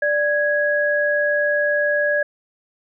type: tone pair together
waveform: sine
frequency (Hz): 588.6 / 1661.2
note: D5 / G#6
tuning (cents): +4 / 0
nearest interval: octave + tritone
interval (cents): 1796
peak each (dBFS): -19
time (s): 0.02-2.23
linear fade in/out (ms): 5
effects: none